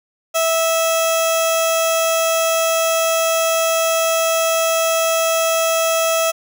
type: tone with notch filter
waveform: 15% pulse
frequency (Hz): 654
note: E5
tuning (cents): -14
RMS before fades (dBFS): -17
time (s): 0.34-6.32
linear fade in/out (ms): 20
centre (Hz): 1800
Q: 1.1
effects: none